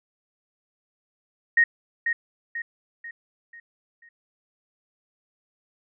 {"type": "tone with echo", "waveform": "sine", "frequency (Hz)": 1864.7, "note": "A#6", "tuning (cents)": 0, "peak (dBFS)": -14, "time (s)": [1.57, 1.64], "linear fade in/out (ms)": 5, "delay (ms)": 490, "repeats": 5, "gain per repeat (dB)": -7, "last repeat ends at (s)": 4.09, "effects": []}